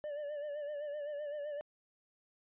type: tone with vibrato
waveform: triangle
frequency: 587.3 Hz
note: D5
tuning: in tune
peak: -36 dBFS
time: 0.04-1.61 s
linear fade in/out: 0 ms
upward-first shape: sine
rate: 7.8 Hz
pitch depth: 54 cents each way
effects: resampled to 8000 Hz